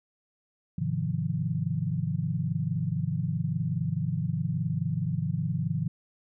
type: chord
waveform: sine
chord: F minor seventh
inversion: first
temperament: equal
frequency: 103.83 / 130.81 / 155.56 / 174.61 Hz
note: Ab2 / C3 / Eb3 / F3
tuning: 0 / 0 / 0 / 0 cents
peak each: -34 / -32 / -30 / -32 dBFS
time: 0.78-5.88 s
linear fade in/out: 5 ms
effects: none